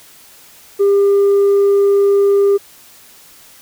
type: tone with tanh clipping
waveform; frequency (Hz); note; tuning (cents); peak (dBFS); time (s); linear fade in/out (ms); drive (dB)
sine; 400; G4; +35; -9; 0.79-2.58; 20; 1
effects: white hiss -43 dBFS RMS until 3.61 s